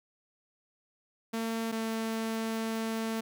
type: tone pair in turn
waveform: sawtooth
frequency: 226.3 / 223.8 Hz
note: A3 / A3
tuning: +49 / +30 cents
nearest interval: unison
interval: 19 cents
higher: first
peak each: -27 dBFS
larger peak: neither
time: 1.33-1.72 / 1.72-3.21 s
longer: second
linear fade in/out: 10 ms
effects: none